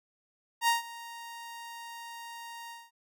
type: tone with ADSR envelope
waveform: sawtooth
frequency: 932.3 Hz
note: A#5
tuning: in tune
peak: -18 dBFS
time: 0.61-2.91 s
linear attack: 69 ms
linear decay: 140 ms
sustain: -20 dB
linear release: 210 ms
effects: none